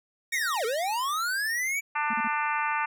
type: tone with exponential decay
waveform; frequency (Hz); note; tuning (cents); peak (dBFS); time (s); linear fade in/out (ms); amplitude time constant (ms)
sawtooth; 1864.7; A#6; 0; -26; 0.32-1.61; 5; 280
type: linear two-way sweep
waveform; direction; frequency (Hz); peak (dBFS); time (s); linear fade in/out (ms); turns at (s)
square; down then up; 2315 to 423.9 to 2315; -27; 0.32-1.81; 20; 0.65
type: harmonic tone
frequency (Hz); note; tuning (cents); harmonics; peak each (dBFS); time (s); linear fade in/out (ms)
297.4; D4; +22; 3 / 4 / 5 / 6 / 7 / 8 / 9; -29 / -31 / -33 / -35 / -36 / -37 / -38; 1.95-2.86; 10
type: tone bursts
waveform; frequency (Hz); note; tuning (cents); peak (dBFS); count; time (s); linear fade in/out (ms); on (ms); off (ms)
triangle; 226; A3; +47; -31; 3; 2.1-2.278; 5; 36; 35
effects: none